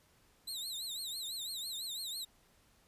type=tone with vibrato; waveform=sawtooth; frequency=3934 Hz; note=B7; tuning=7 cents flat; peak=-36 dBFS; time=0.47-2.25 s; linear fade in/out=10 ms; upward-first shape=triangle; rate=6 Hz; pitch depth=180 cents each way; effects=pink hiss -68 dBFS RMS until 2.87 s + resampled to 32000 Hz